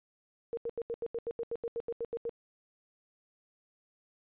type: tone bursts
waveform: sine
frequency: 466.2 Hz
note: A#4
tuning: in tune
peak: -32 dBFS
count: 15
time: 0.53-2.294 s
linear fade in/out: 0 ms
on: 42 ms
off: 81 ms
effects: resampled to 8000 Hz